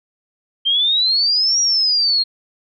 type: exponential two-way sweep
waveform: sine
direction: up then down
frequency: 3136 to 5730 to 4211 Hz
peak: -13 dBFS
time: 0.65-2.24 s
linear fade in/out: 20 ms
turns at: 1.6 s
effects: none